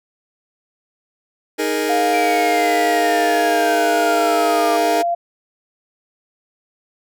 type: chord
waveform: sawtooth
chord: D# suspended fourth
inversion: none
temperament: just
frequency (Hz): 311.1 / 414.8 / 466.7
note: D#4 / G#4 / A#4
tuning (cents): 0 / -2 / +2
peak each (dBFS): -18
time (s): 1.58-5.03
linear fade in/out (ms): 20
type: tone with pitch glide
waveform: sine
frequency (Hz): 708 to 689.4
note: F5 to F5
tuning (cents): +23 to -23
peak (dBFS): -16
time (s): 1.89-5.15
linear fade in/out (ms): 10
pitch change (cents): -46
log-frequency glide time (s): 2.12-3.85
type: exponential sweep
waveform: sine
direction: down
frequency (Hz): 2359 to 1174.7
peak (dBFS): -24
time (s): 2.13-4.77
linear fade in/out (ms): 10
effects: none